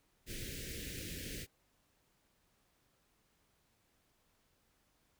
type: band-stop noise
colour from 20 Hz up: pink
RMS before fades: -44 dBFS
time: 0.26-1.47 s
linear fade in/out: 50 ms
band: 510 to 1700 Hz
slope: 48 dB/octave
effects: pink hiss -75 dBFS RMS until 5.19 s